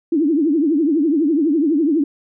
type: tone with vibrato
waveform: sine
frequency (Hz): 306.3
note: D#4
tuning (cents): -27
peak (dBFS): -13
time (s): 0.12-2.04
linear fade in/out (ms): 5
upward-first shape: triangle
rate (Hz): 12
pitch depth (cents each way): 230
effects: none